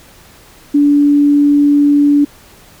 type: tone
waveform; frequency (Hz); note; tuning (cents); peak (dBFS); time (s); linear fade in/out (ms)
sine; 288.9; D4; -28; -6; 0.74-2.25; 10
effects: pink hiss -42 dBFS RMS until 2.8 s